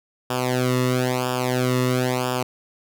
sawtooth tone with flanger, 126.4 Hz, B2, 41 cents sharp, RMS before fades -22 dBFS, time 0.3-2.43 s, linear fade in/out 5 ms, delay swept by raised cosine 0.48 to 1.29 ms, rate 1 Hz, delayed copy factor -1, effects none

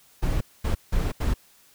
brown noise bursts at uneven times, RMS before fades -23 dBFS, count 4, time 0.22-0.41 / 0.64-0.75 / 0.92-1.12 / 1.2-1.34 s, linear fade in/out 10 ms, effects white hiss -57 dBFS RMS until 1.74 s

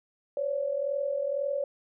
sine tone pair together, 527 / 569 Hz, C5 / C#5, +12 / +45 cents, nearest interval minor second, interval 133 cents, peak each -33 / -28 dBFS, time 0.37-1.64 s, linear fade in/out 2 ms, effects none

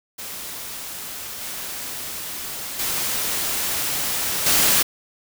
white noise with level steps, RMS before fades -33 / -31 / -24 / -17 dBFS, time 0.18-4.83 s, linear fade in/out 10 ms, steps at 1.41 / 2.79 / 4.46 s, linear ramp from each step 5 ms, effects none

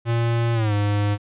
square tone with pitch glide, 116.8 to 102.86 Hz, A#2 to G#2, +4 to -16 cents, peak -19 dBFS, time 0.05-1.18 s, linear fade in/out 50 ms, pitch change -220 cents, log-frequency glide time 0.54-0.73 s, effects resampled to 8000 Hz

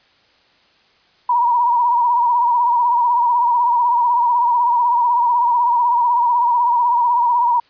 sine tone with vibrato, 960 Hz, B5, 49 cents flat, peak -12 dBFS, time 1.29-7.6 s, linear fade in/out 5 ms, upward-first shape sine, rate 16 Hz, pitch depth 58 cents each way, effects white hiss -55 dBFS RMS until 7.69 s + resampled to 11025 Hz

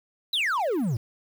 triangle exponential sweep, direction down, 4089 to 103.83 Hz, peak -21 dBFS, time 0.33-0.97 s, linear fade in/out 5 ms, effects 8-bit

